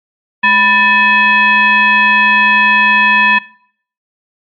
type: tone with frequency modulation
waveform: sine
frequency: 1770 Hz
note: A6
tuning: 10 cents sharp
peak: -6 dBFS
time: 0.43-3.39 s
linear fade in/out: 10 ms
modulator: 780 Hz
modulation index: 1.2
effects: noise-tail reverb RT60 0.6 s tail -21 dB re dry + MP3 48 kbps